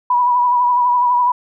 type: tone with vibrato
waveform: sine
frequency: 979 Hz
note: B5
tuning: 15 cents flat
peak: -11 dBFS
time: 0.1-1.32 s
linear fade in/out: 5 ms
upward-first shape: sine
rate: 12 Hz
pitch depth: 36 cents each way
effects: none